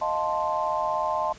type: chord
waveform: sine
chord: F dominant seventh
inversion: third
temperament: equal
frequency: 622.3 / 698.5 / 880 / 1046.5 Hz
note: Eb5 / F5 / A5 / C6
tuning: 0 / 0 / 0 / 0 cents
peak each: -29 / -32 / -28 / -28 dBFS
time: 0.01-1.33 s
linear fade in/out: 10 ms
effects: pink hiss -48 dBFS RMS until 1.38 s + resampled to 16000 Hz